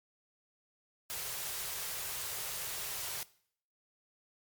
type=band-stop noise; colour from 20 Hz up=white; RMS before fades=-39 dBFS; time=1.1-3.23 s; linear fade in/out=0 ms; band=180 to 360 Hz; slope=48 dB/octave; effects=noise-tail reverb RT60 0.6 s tail -20 dB re dry + MP3 96 kbps